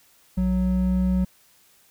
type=tone pair together; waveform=triangle; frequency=61.47 / 185 Hz; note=B1 / F#3; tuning=-7 / 0 cents; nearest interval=octave + perfect fifth; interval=1907 cents; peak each=-23 / -18 dBFS; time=0.37-1.25 s; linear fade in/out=10 ms; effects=white hiss -58 dBFS RMS until 1.9 s